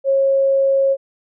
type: tone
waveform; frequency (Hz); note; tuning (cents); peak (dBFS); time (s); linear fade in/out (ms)
sine; 544; C#5; -33; -12; 0.04-0.97; 50
effects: none